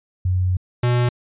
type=tone pair in turn; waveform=sine / square; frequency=91.6 / 122.02 Hz; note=F#2 / B2; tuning=-17 / -20 cents; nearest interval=perfect fourth; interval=497 cents; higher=second; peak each=-16 dBFS; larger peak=neither; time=0.25-0.57 / 0.83-1.09 s; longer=first; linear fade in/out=5 ms; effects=resampled to 8000 Hz